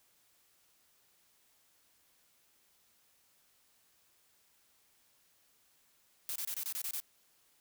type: noise bursts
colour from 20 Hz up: blue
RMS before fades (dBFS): -38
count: 8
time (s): 6.29-7.001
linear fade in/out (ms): 0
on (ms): 67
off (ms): 25
effects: white hiss -70 dBFS RMS until 7.6 s